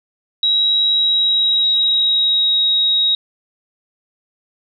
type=tone with pitch glide; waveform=sine; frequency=3850 to 3795 Hz; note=B7 to A#7; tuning=-45 to +30 cents; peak=-12 dBFS; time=0.43-3.15 s; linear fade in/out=2 ms; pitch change=-25 cents; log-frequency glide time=0.92-2.62 s; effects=none